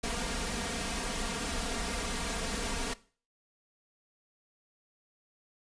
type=noise with comb filter; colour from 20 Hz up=pink; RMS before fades=-34 dBFS; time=0.03-2.94 s; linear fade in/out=10 ms; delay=4.3 ms; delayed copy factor=+0.75; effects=noise-tail reverb RT60 0.4 s tail -18 dB re dry + resampled to 22050 Hz